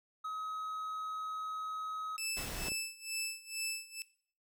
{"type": "tone", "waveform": "triangle", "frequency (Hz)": 1272, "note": "D#6", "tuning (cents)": 38, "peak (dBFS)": -35, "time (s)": [0.24, 2.17], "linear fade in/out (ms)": 10}
{"type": "tone with tremolo", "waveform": "15% pulse", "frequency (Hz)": 2633, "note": "E7", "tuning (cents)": -3, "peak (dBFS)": -27, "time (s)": [2.18, 4.02], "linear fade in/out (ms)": 0, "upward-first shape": "sine", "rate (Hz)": 2.2, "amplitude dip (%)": 90}
{"type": "noise", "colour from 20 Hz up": "pink", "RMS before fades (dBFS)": -41, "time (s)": [2.36, 2.7], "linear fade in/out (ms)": 20}
{"type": "clicks", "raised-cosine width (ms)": 2, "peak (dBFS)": [-30, -32], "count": 2, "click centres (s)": [2.685, 2.719]}
{"effects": ["noise-tail reverb RT60 0.5 s tail -19 dB re dry"]}